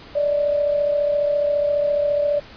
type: tone pair together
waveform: sine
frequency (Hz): 582 / 616.6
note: D5 / D#5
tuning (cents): -16 / -16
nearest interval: minor second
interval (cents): 100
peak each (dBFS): -17 / -27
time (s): 0.15-2.4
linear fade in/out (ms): 10
effects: pink hiss -42 dBFS RMS until 2.56 s + resampled to 11025 Hz